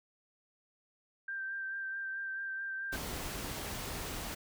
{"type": "tone with vibrato", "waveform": "sine", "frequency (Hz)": 1573, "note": "G6", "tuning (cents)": 6, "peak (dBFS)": -36, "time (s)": [1.28, 2.96], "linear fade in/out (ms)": 5, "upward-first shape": "sine", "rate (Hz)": 4.6, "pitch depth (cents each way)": 20}
{"type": "noise", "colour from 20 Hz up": "pink", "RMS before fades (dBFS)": -40, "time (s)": [2.92, 4.35], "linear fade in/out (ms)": 10}
{"effects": []}